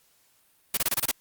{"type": "noise bursts", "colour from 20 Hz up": "white", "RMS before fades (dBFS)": -24, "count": 7, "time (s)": [0.74, 1.114], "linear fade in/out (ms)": 5, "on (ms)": 32, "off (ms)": 25, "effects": ["white hiss -64 dBFS RMS until 1.2 s", "Opus 48 kbps"]}